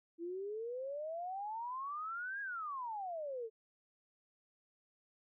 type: exponential two-way sweep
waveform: sine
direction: up then down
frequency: 329.6 to 1661.2 to 432.2 Hz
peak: -39 dBFS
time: 0.18-3.5 s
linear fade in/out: 50 ms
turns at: 2.41 s
effects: none